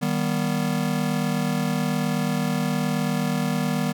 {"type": "chord", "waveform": "square", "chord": "Eb augmented", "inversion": "none", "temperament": "just", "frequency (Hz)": [155.56, 194.45, 243.1], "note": ["Eb3", "G3", "B3"], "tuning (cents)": [0, -14, -27], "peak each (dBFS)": -27, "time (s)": [0.01, 3.93], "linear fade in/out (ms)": 20, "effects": []}